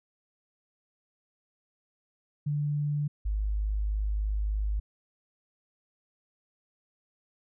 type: tone pair in turn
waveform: sine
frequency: 146.83 / 51.73 Hz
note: D3 / G#1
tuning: 0 / -6 cents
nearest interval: octave + tritone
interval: 1806 cents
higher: first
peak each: -26 dBFS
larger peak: neither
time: 2.46-3.08 / 3.25-4.8 s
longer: second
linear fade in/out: 10 ms
effects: none